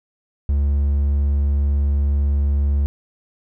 triangle tone, 71 Hz, C#2, 42 cents sharp, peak -13 dBFS, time 0.49-2.86 s, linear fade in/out 0 ms, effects none

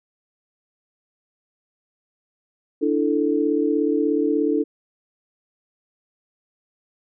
sine chord, D suspended second, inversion none, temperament just, 293.7 / 330.4 / 440.5 Hz, D4 / E4 / A4, 0 / +4 / +2 cents, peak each -21 / -23 / -22 dBFS, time 2.81-4.64 s, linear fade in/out 20 ms, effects none

